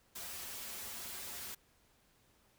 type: noise with comb filter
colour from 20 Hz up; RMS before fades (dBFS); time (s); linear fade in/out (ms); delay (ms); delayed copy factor
white; -45; 0.15-1.55; 10; 6.5; -0.75
effects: pink hiss -70 dBFS RMS until 2.58 s